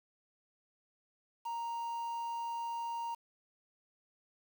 triangle tone with quantisation, 932.3 Hz, A#5, in tune, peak -34 dBFS, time 1.45-3.15 s, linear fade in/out 10 ms, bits 9, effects none

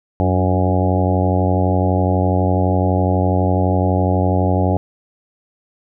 harmonic tone with a mistuned harmonic, 92 Hz, F#2, 9 cents flat, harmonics 1 / 2 / 3 / 4 / 5 / 6 / 7 / 8 / 9, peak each -16 / -21 / -22 / -26 / -26 / -25 / -25 / -25 / -26 dBFS, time 0.2-4.77 s, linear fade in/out 0 ms, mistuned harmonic 3, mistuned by +43 cents, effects none

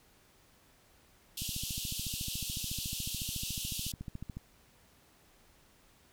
pink band-pass noise, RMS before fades -39 dBFS, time 1.37-3.92 s, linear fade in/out 5 ms, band 2700 to 16000 Hz, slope 96 dB/octave
click train, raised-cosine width 5 ms, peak -28 dBFS, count 42, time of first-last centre 1.42-4.37 s, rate 13.9 Hz
effects pink hiss -64 dBFS RMS until 6.12 s

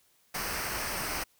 pink noise with comb filter, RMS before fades -34 dBFS, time 0.34-1.24 s, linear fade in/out 10 ms, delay 0.28 ms, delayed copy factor -0.6, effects white hiss -67 dBFS RMS until 1.39 s

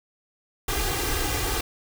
pink noise with comb filter, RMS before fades -26 dBFS, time 0.68-1.61 s, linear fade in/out 5 ms, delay 2.5 ms, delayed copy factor +0.95, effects none

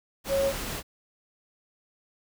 sine tone in noise, 549 Hz, C#5, 17 cents flat, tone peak -22 dBFS, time 0.28-0.53 s, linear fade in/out 50 ms, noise pink, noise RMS -34 dBFS, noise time 0.24-0.83 s, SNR +9 dB, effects none

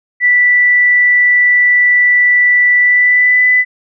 sine tone with pitch glide, 1969 to 1997.6 Hz, B6 to B6, -6 to +19 cents, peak -6 dBFS, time 0.2-3.65 s, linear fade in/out 50 ms, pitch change +25 cents, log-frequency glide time 2.78-3.47 s, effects none

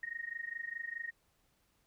sine tone with amplitude modulation, 1864.7 Hz, A#6, in tune, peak -35 dBFS, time 0.03-1.11 s, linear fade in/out 2 ms, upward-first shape sine, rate 24.8 Hz, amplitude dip 90%, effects pink hiss -74 dBFS RMS until 1.86 s

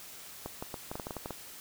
clicks, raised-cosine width 1 ms, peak -23 dBFS, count 11, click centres 0.46 / 0.625 / 0.742 / 0.915 / 0.955 / 0.998 / 1.069 / 1.108 / 1.167 / 1.259 / 1.307 s, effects white hiss -48 dBFS RMS until 1.6 s

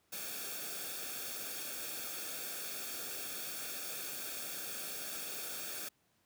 white noise with comb filter, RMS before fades -42 dBFS, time 0.12-5.89 s, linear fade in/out 10 ms, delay 1 ms, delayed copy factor -0.7, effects pink hiss -74 dBFS RMS until 6.25 s + high-pass 80 Hz 12 dB/octave

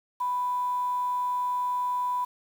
sine tone with quantisation, 990 Hz, B5, 4 cents sharp, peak -25 dBFS, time 0.2-2.25 s, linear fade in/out 10 ms, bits 8, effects none

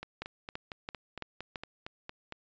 two click trains, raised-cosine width 0.3 ms, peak -21 / -24 dBFS, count 5 / 11, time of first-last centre 0.22-1.558 / 0.03-2.324 s, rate 2.99 / 4.36 Hz, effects resampled to 16000 Hz

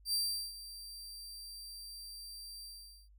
sawtooth tone with ADSR envelope, 4699 Hz, D8, in tune, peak -27 dBFS, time 0.05-3.09 s, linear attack 82 ms, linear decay 390 ms, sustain -16 dB, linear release 450 ms, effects added 50 Hz sine -58 dBFS peak until 3.18 s

